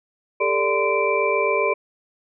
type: tone cluster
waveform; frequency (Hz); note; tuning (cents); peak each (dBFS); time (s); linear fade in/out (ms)
sine; 402.4 / 450 / 586 / 1026 / 2341; G4 / A4 / D5 / C6 / D7; +45 / +39 / -4 / -34 / -6; -24; 0.4-1.74; 10
effects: none